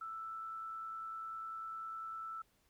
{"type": "tone with amplitude modulation", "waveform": "sine", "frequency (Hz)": 1324, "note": "E6", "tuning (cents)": 7, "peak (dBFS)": -40, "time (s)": [0.01, 2.42], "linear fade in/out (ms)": 5, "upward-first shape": "sine", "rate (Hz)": 110, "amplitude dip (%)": 35, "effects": ["pink hiss -74 dBFS RMS until 2.69 s"]}